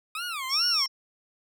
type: tone with vibrato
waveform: 20% pulse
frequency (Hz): 1226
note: D#6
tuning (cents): -26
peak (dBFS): -26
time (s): 0.15-0.86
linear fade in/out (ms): 2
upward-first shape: sine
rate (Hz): 2.4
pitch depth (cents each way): 290
type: tone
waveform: sine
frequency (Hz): 5480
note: F8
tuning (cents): -34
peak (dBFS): -22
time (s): 0.49-0.88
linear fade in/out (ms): 50
effects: none